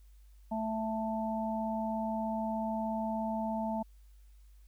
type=harmonic tone; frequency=220.8 Hz; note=A3; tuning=6 cents sharp; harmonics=1 / 3 / 4; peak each=-34 / -37 / -37 dBFS; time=0.51-3.83 s; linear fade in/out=10 ms; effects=added 50 Hz sine -54 dBFS peak until 4.67 s + white hiss -73 dBFS RMS until 4.67 s